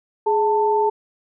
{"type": "tone pair together", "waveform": "sine", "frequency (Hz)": [419.1, 888], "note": ["G#4", "A5"], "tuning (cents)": [16, 16], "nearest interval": "octave + minor second", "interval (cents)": 1300, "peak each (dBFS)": -18, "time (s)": [0.26, 0.9], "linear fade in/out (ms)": 10, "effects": []}